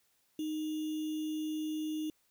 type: tone with sample-and-hold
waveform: sine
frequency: 309.6 Hz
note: D#4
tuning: 9 cents flat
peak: -33 dBFS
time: 0.39-2.1 s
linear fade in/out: 2 ms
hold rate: 3150 Hz
effects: white hiss -73 dBFS RMS until 2.3 s